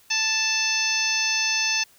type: harmonic tone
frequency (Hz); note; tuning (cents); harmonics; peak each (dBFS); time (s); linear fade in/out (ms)
880; A5; 0; 1 / 2 / 3 / 4 / 5 / 6 / 7; -35 / -31 / -25 / -33 / -30 / -27 / -27; 0.1-1.84; 10
effects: white hiss -56 dBFS RMS until 1.98 s